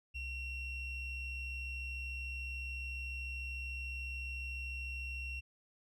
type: ring-modulated tone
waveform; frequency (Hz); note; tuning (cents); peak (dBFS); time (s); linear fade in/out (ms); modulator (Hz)
triangle; 1396.9; F6; 0; -34; 0.14-5.41; 20; 1330
effects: none